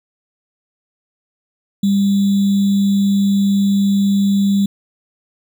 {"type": "tone with sample-and-hold", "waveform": "sine", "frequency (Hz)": 199, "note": "G3", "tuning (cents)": 26, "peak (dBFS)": -11, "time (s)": [1.83, 4.66], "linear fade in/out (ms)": 5, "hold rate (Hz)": 3675, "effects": []}